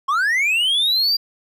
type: linear sweep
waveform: triangle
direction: up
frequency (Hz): 1046.5 to 4802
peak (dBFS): -14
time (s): 0.08-1.17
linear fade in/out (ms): 10
effects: none